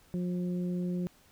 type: harmonic tone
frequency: 178.4 Hz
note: F3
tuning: 37 cents sharp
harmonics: 1 / 2 / 3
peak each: -30 / -39 / -47 dBFS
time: 0.14-1.07 s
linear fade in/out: 0 ms
effects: pink hiss -62 dBFS RMS until 1.31 s